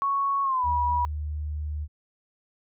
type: tone with pitch glide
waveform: sine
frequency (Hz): 1108.7 to 970.8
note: C#6 to B5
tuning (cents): 0 to -30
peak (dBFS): -22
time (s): 0.02-1.05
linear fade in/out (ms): 0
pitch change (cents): -230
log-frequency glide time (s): 0.43-0.67
type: tone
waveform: sine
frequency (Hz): 75.3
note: D2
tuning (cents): +44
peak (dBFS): -28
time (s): 0.63-1.88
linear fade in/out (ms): 50
effects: none